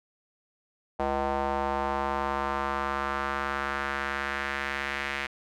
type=tone with band-pass filter sweep; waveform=square; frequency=69.2 Hz; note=C#2; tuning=2 cents flat; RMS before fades=-30 dBFS; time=0.99-5.27 s; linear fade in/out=10 ms; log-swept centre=740 to 2100 Hz; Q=2.1; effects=none